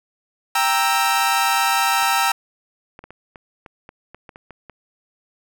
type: chord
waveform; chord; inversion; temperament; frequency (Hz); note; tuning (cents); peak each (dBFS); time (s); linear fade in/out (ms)
sawtooth; E diminished; first; equal with one note detuned; 787.2 / 932.3 / 1318.5; G5 / Bb5 / E6; +7 / 0 / 0; -17; 0.55-2.32; 5
type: clicks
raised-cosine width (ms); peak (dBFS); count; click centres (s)
0.5; -24; 12; 2.024 / 2.991 / 3.04 / 3.106 / 3.358 / 3.662 / 3.891 / 4.146 / 4.292 / 4.359 / 4.507 / 4.697
effects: none